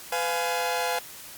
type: chord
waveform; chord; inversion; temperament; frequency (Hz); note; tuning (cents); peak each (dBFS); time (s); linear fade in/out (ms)
sawtooth; F diminished; second; just; 502.9 / 698.5 / 838.1; Cb5 / F5 / Ab5; +31 / 0 / +16; -26; 0.12-0.99; 5
effects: white hiss -43 dBFS RMS until 1.37 s + Opus 48 kbps